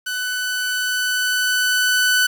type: tone with level ramp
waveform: sawtooth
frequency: 1497 Hz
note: F#6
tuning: 20 cents sharp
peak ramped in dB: -19 to -10 dBFS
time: 0.06-2.27 s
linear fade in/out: 10 ms
effects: 7-bit